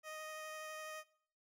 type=tone with vibrato; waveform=15% pulse; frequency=622.3 Hz; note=D#5; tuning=in tune; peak=-39 dBFS; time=0.03-1.04 s; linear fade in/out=50 ms; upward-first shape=triangle; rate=12 Hz; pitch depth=10 cents each way; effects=noise-tail reverb RT60 0.6 s tail -21 dB re dry